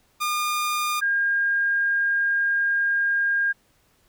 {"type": "tone pair in turn", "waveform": ["sawtooth", "sine"], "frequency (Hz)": [1212, 1614.9], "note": ["D#6", "G#6"], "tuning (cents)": [-46, -49], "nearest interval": "perfect fourth", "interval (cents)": 497, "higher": "second", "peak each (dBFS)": -19, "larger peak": "neither", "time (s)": [[0.2, 1.01], [1.01, 3.53]], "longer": "second", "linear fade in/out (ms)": 20, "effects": ["pink hiss -63 dBFS RMS until 4.08 s"]}